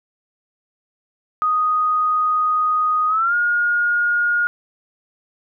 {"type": "tone with pitch glide", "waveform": "sine", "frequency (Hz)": [1244.5, 1429.6], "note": ["D#6", "F6"], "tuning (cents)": [0, 40], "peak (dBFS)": -15, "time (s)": [1.42, 4.47], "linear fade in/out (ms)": 0, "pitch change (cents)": 240, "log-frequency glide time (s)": [3.08, 3.35], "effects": []}